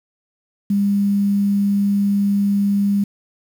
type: tone with quantisation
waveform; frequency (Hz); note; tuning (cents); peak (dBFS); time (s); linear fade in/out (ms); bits
sine; 201; G3; +44; -14; 0.7-3.04; 5; 7
effects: none